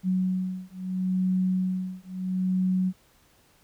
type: beating tone pair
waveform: sine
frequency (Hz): 185 / 185.75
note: F#3 / F#3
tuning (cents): 0 / +7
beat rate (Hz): 0.75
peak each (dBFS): -27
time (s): 0.03-2.93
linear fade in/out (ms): 50
effects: pink hiss -61 dBFS RMS until 3.63 s